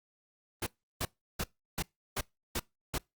pink noise bursts, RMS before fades -33 dBFS, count 7, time 0.62-2.982 s, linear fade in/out 5 ms, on 46 ms, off 340 ms, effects noise-tail reverb RT60 0.2 s tail -24 dB re dry + Opus 32 kbps

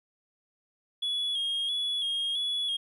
sine tone with vibrato, 3322 Hz, G#7, in tune, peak -25 dBFS, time 1.02-2.77 s, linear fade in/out 10 ms, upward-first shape square, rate 1.5 Hz, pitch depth 38 cents each way, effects tanh soft clip ceiling -26 dBFS + 11-bit

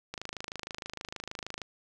click train, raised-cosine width 0.2 ms, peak -20 dBFS, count 40, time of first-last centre 0.14-1.617 s, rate 26.4 Hz, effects none

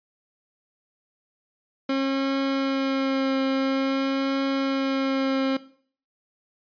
30% pulse tone with vibrato, 269.7 Hz, C#4, 47 cents flat, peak -19 dBFS, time 1.89-5.57 s, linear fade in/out 5 ms, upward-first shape triangle, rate 0.49 Hz, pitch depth 16 cents each way, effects noise-tail reverb RT60 0.5 s tail -17 dB re dry + resampled to 11025 Hz

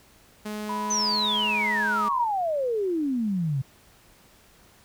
sawtooth tone, 211.4 Hz, G#3, 31 cents sharp, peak -27 dBFS, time 0.45-2.09 s, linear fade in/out 10 ms
sine tone with pitch glide, 987.8 to 949.8 Hz, B5 to A#5, 0 to +32 cents, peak -28 dBFS, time 0.69-2.25 s, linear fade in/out 5 ms, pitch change -68 cents, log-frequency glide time 1.32-1.62 s
sine exponential sweep, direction down, 6272 to 128.1 Hz, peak -23 dBFS, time 0.9-3.62 s, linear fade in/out 10 ms
effects pink hiss -56 dBFS RMS until 4.84 s

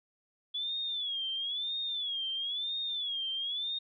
sine tone with vibrato, 3406 Hz, G#7, 43 cents sharp, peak -32 dBFS, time 0.54-3.79 s, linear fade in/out 10 ms, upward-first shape sine, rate 1 Hz, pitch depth 140 cents each way, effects none

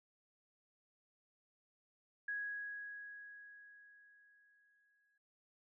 sine tone with exponential decay, 1661.2 Hz, G#6, in tune, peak -37 dBFS, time 2.28-5.18 s, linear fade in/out 5 ms, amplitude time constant 630 ms, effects none

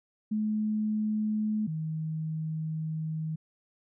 sine tone pair in turn, 214.1 / 157.82 Hz, A3 / D#3, -47 / +25 cents, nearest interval perfect fourth, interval 528 cents, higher first, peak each -26 / -30 dBFS, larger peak first, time 0.31-1.67 / 1.67-3.36 s, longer second, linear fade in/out 10 ms, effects none

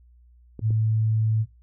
clicks, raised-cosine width 3 ms, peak -23 dBFS, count 2, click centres 0.593 / 0.706 s
sine tone, 110 Hz, A2, in tune, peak -19 dBFS, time 0.61-1.46 s, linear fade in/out 50 ms
effects noise-tail reverb RT60 0.2 s tail -22 dB re dry + added 60 Hz sine -51 dBFS peak until 1.62 s

